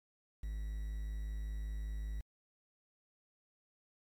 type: tone with quantisation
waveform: triangle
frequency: 52.6 Hz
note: G#1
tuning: 23 cents sharp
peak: -35 dBFS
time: 0.43-2.21 s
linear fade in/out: 5 ms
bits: 10
effects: MP3 96 kbps